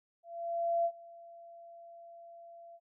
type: tone with ADSR envelope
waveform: sine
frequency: 680 Hz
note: F5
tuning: 46 cents flat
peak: -26 dBFS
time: 0.23-2.8 s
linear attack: 620 ms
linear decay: 64 ms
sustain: -23 dB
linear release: 51 ms
effects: none